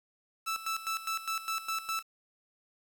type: tone with tremolo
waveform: sawtooth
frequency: 1318.5 Hz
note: E6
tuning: in tune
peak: -27 dBFS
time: 0.46-2.03 s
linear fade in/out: 20 ms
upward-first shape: square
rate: 4.9 Hz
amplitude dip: 75%
effects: 9-bit